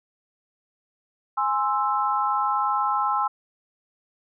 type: chord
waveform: sine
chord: Ab augmented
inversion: none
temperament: equal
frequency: 830.6 / 1046.5 / 1318.5 Hz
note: Ab5 / C6 / E6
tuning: 0 / 0 / 0 cents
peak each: -25 dBFS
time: 1.37-3.28 s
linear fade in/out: 10 ms
effects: none